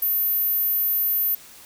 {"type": "tone", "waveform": "sine", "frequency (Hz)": 13460, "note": "G#9", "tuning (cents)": 22, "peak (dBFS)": -19, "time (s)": [0.02, 1.35], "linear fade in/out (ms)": 5, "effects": ["white hiss -46 dBFS RMS until 1.65 s"]}